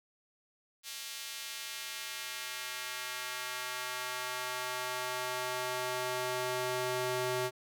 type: tone with high-pass filter sweep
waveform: square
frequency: 126.1 Hz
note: B2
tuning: 36 cents sharp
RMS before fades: -37 dBFS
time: 0.83-7.51 s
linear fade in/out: 50 ms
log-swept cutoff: 3500 to 350 Hz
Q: 0.85
effects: none